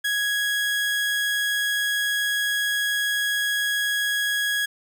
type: tone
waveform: 30% pulse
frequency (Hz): 1661.2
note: G#6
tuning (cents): 0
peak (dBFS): -19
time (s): 0.04-4.66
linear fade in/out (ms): 10
effects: none